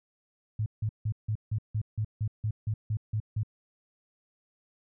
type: tone bursts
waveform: sine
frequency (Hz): 107.7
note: A2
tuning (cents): -37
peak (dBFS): -26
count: 13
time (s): 0.59-3.433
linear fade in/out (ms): 5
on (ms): 71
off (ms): 160
effects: none

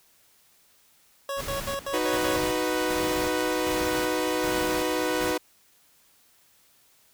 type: tone bursts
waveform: 25% pulse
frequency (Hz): 554.4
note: C#5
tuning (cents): 0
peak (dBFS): -25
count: 6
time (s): 1.29-2.365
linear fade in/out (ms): 2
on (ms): 120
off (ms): 71
type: noise with tremolo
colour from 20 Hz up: pink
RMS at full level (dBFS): -35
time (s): 1.36-5.35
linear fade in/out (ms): 50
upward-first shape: square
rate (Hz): 1.3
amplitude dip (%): 70
type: chord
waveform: sawtooth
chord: B major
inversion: first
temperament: equal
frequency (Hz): 311.1 / 370 / 493.9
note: D#4 / F#4 / B4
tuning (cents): 0 / 0 / 0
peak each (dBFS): -25 / -26 / -24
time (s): 1.93-5.38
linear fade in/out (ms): 10
effects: white hiss -61 dBFS RMS until 7.13 s

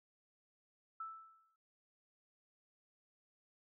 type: tone with exponential decay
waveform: sine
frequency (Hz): 1318.5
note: E6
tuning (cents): 0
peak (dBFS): -40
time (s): 1-1.56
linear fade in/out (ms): 5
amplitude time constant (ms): 120
effects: noise-tail reverb RT60 0.4 s tail -21 dB re dry

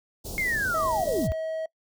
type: band-stop noise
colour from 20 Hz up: pink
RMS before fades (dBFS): -36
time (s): 0.24-1.28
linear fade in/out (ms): 20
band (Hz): 720 to 4400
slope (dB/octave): 24
type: linear sweep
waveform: sine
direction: down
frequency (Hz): 2172 to 39.2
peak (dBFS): -24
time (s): 0.38-1.32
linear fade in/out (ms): 0
type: tone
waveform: triangle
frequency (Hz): 640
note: D#5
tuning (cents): +49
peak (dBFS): -26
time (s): 0.74-1.66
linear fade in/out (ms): 5
effects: noise-tail reverb RT60 0.1 s tail -23 dB re dry

